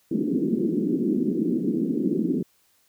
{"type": "band-pass noise", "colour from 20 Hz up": "white", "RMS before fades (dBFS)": -24, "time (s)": [0.11, 2.43], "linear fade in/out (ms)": 5, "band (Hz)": [180, 360], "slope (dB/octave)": 48, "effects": ["white hiss -64 dBFS RMS until 2.88 s"]}